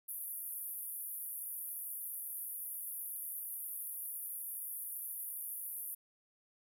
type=band-pass noise; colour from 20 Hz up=white; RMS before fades=-43 dBFS; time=0.08-5.95 s; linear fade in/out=10 ms; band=10000 to 15000 Hz; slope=96 dB/octave; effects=none